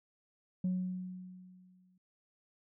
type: tone with exponential decay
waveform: sine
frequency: 183.4 Hz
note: F#3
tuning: 15 cents flat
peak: -27 dBFS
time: 0.64-1.98 s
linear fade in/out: 5 ms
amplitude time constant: 290 ms
effects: tanh soft clip ceiling -27 dBFS